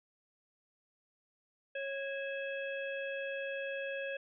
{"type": "harmonic tone with a mistuned harmonic", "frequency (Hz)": 550, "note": "C#5", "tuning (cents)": -14, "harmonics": [1, 3, 5, 6], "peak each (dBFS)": [-38, -42, -44, -53], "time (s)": [1.75, 4.17], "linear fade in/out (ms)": 5, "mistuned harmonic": 5, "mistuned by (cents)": -100, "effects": []}